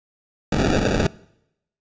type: noise with sample-and-hold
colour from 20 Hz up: white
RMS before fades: -19 dBFS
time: 0.52-1.07 s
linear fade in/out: 5 ms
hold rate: 1050 Hz
effects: noise-tail reverb RT60 0.8 s tail -22 dB re dry + resampled to 16000 Hz